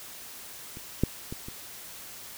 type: clicks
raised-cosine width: 3 ms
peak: -29 / -9 / -22 / -26 dBFS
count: 4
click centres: 0.771 / 1.036 / 1.325 / 1.485 s
effects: white hiss -44 dBFS RMS until 2.37 s